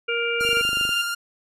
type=harmonic tone; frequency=468.8 Hz; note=A#4; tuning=10 cents sharp; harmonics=1 / 3 / 5 / 6; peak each=-26 / -27 / -27 / -29 dBFS; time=0.08-0.62 s; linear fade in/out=10 ms
type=tone with vibrato; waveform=sawtooth; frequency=1400 Hz; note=F6; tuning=4 cents sharp; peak=-21 dBFS; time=0.4-1.15 s; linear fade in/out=10 ms; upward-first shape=square; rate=18 Hz; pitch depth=12 cents each way
type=click train; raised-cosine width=2 ms; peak=-23 dBFS; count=13; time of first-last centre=0.41-0.892 s; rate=24.9 Hz
type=tone; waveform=sine; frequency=2794 Hz; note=F7; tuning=in tune; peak=-22 dBFS; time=0.45-1.02 s; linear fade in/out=10 ms
effects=resampled to 32000 Hz